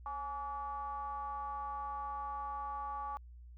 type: ring-modulated tone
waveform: triangle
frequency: 152.7 Hz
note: D#3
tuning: 32 cents flat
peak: -33 dBFS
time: 0.06-3.17 s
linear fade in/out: 0 ms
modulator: 993 Hz
effects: added 60 Hz sine -50 dBFS peak until 3.57 s